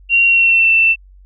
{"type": "tone with pitch glide", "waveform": "sine", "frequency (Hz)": [2754, 2676], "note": ["F7", "E7"], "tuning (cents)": [-25, 25], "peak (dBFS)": -8, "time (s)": [0.09, 0.96], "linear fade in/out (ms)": 50, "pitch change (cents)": -50, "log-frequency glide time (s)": [0.24, 0.71], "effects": ["added 47 Hz sine -40 dBFS peak until 1.25 s"]}